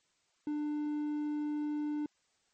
triangle tone, 297.8 Hz, D4, 24 cents sharp, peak -30 dBFS, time 0.47-2.06 s, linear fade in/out 2 ms, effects white hiss -74 dBFS RMS until 2.53 s + MP3 32 kbps

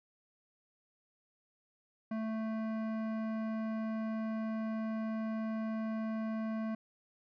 triangle tone with hard clipping, 220.8 Hz, A3, 6 cents sharp, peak -36 dBFS, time 2.11-6.75 s, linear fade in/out 5 ms, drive 18 dB, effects resampled to 11025 Hz

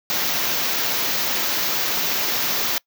white band-stop noise, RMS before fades -22 dBFS, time 0.1-2.78 s, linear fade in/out 0 ms, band 6600 to 13000 Hz, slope 48 dB/octave, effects noise-tail reverb RT60 0.1 s tail -24 dB re dry + high-pass 150 Hz 12 dB/octave

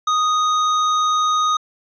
sine tone with hard clipping, 1244.5 Hz, D#6, in tune, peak -17 dBFS, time 0.07-1.57 s, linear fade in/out 5 ms, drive 13 dB, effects resampled to 16000 Hz

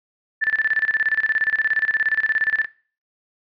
sine tone with tremolo, 1760 Hz, A6, in tune, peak -15 dBFS, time 0.41-2.66 s, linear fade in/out 20 ms, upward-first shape square, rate 17 Hz, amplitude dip 80%, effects noise-tail reverb RT60 0.4 s tail -20 dB re dry + resampled to 11025 Hz

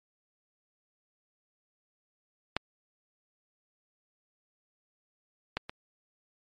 clicks, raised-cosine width 0.3 ms, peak -11 / -14 / -22 dBFS, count 3, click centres 2.566 / 5.57 / 5.695 s, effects MP3 48 kbps

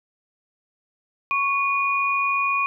sine tone pair together, 1106 / 2453 Hz, C#6 / D#7, -4 / -25 cents, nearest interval octave + major second, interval 1379 cents, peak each -22 dBFS, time 1.31-2.66 s, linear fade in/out 0 ms, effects none

